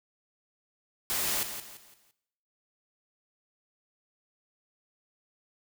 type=noise with echo; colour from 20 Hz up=white; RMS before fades=-30 dBFS; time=1.1-1.43 s; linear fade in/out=0 ms; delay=170 ms; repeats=4; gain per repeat=-9 dB; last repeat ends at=2.11 s; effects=noise-tail reverb RT60 0.8 s tail -17 dB re dry